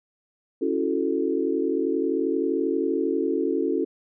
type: chord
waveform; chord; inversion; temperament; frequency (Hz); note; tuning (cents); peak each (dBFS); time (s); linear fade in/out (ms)
sine; F# minor seventh; second; equal; 277.2 / 329.6 / 370 / 440; C#4 / E4 / F#4 / A4; 0 / 0 / 0 / 0; -27; 0.61-3.85; 10
effects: none